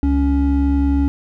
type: tone pair together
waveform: triangle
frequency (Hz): 69.25 / 280.4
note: C#2 / C#4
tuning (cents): -1 / +20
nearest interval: 2 octaves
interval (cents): 2421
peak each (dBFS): -14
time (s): 0.03-1.08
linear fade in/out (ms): 0
effects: none